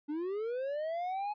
triangle linear sweep, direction up, 285.9 to 848 Hz, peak -31 dBFS, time 0.08-1.34 s, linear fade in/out 20 ms, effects resampled to 11025 Hz

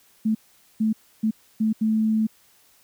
sine tone bursts at uneven times, 218.8 Hz, A3, 9 cents flat, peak -18 dBFS, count 5, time 0.25-0.35 / 0.8-0.93 / 1.23-1.31 / 1.6-1.73 / 1.81-2.27 s, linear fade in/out 10 ms, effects white hiss -58 dBFS RMS until 2.83 s

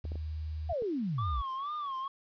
sine tone, 77.78 Hz, D#2, in tune, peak -34 dBFS, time 0.04-0.73 s, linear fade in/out 5 ms
clicks, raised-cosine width 2 ms, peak -31 dBFS, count 4, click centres 0.053 / 0.119 / 0.156 / 0.822 s
sine exponential sweep, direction down, 740 to 52.7 Hz, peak -30 dBFS, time 0.69-1.42 s, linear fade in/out 10 ms
triangle tone with vibrato, 1128 Hz, C#6, 30 cents sharp, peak -32 dBFS, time 1.18-2.08 s, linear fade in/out 5 ms, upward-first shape sine, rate 2.2 Hz, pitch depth 130 cents each way
effects resampled to 11025 Hz + 10-bit

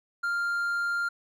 triangle tone, 1396.9 Hz, F6, in tune, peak -24 dBFS, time 0.23-1.09 s, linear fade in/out 10 ms, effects none

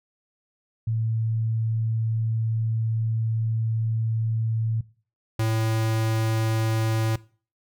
sine / square tone pair in turn, 112.2 / 111.36 Hz, A2 / A2, +34 / +21 cents, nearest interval unison, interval 13 cents, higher first, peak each -22 dBFS, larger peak neither, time 0.87-4.81 / 5.39-7.16 s, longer first, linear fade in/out 5 ms, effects noise-tail reverb RT60 0.4 s tail -20 dB re dry

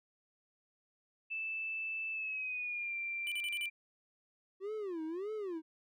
sine tone with pitch glide, 2637 to 2363 Hz, E7 to D7, 0 to +10 cents, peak -36 dBFS, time 1.3-3.7 s, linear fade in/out 20 ms, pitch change -190 cents, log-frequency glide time 2.12-2.96 s
square tone bursts, 2994 Hz, F#7, 20 cents sharp, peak -39 dBFS, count 5, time 3.27-3.657 s, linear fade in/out 0 ms, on 47 ms, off 38 ms
triangle tone with vibrato, 370 Hz, F#4, in tune, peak -35 dBFS, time 4.6-5.62 s, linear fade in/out 50 ms, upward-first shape sine, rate 1.7 Hz, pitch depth 280 cents each way
effects none

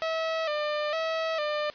sawtooth tone with vibrato, 622.3 Hz, D#5, in tune, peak -23 dBFS, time 0.02-1.7 s, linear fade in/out 0 ms, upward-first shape square, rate 1.1 Hz, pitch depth 67 cents each way, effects white hiss -50 dBFS RMS until 1.74 s + resampled to 11025 Hz

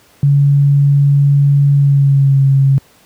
sine tone with pitch glide, 141.6 to 136.54 Hz, C#3 to C#3, +37 to -26 cents, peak -6 dBFS, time 0.23-2.78 s, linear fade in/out 0 ms, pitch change -63 cents, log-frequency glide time 1.74-2.42 s, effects pink hiss -48 dBFS RMS until 3.05 s + high-pass 80 Hz 12 dB/octave

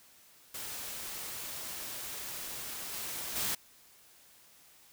white noise with level steps, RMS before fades -41 / -39 / -33 dBFS, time 0.54-3.55 s, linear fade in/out 5 ms, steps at 2.92 / 3.35 s, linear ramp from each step 20 ms, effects white hiss -60 dBFS RMS until 4.92 s

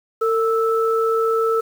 sine tone pair together, 452.5 / 1315.1 Hz, A4 / E6, +48 / -4 cents, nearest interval octave + tritone, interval 1848 cents, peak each -17 / -21 dBFS, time 0.21-1.61 s, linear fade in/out 10 ms, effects 7-bit

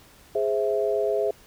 sine chord, Ab augmented, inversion none, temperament equal, 415.3 / 523.3 / 659.3 Hz, Ab4 / C5 / E5, 0 / 0 / 0 cents, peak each -24 / -28 / -26 dBFS, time 0.35-1.31 s, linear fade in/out 5 ms, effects pink hiss -53 dBFS RMS until 1.46 s

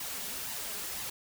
white noise with flanger, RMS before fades -38 dBFS, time 0-1.1 s, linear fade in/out 5 ms, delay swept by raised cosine 1 to 5 ms, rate 2 Hz, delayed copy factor +0.5, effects none

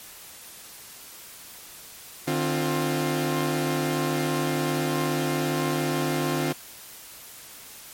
sawtooth tone cluster, 150.9 / 264.4 / 351.5 Hz, D3 / C4 / F4, +47 / +18 / +11 cents, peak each -24 dBFS, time 2.27-6.53 s, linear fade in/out 10 ms, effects white hiss -44 dBFS RMS until 7.93 s + MP3 64 kbps

